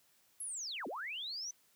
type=linear two-way sweep; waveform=sine; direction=down then up; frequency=11360 to 217.5 to 6090 Hz; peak=-39 dBFS; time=0.4-1.51 s; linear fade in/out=5 ms; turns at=0.87 s; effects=white hiss -70 dBFS RMS until 1.75 s + high-pass 60 Hz 12 dB/octave